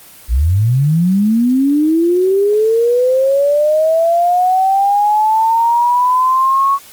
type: linear sweep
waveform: sine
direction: up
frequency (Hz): 51.91 to 1114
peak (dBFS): -9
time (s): 0.28-6.79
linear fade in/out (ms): 50
effects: white hiss -39 dBFS RMS until 6.92 s + Opus 24 kbps